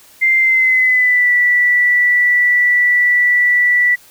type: tone with pitch glide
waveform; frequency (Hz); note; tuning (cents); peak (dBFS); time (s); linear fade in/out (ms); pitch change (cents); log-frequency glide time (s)
sine; 2090 to 1961.3; C7 to B6; -2 to -13; -9; 0.21-3.96; 20; -111; 0.39-1.32
effects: white hiss -45 dBFS RMS until 4.1 s